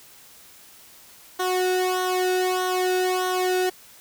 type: tone with flanger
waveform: sawtooth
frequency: 367.7 Hz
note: F#4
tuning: 11 cents flat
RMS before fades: -23 dBFS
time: 1.39-3.7 s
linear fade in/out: 10 ms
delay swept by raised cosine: 0.41 to 0.97 ms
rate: 1.6 Hz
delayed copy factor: -0.85
effects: white hiss -49 dBFS RMS until 4 s